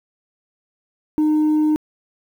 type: tone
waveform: sine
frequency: 306.2 Hz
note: D#4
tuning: 28 cents flat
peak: -11 dBFS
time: 1.18-1.76 s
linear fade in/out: 0 ms
effects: tanh soft clip ceiling -13 dBFS + 8-bit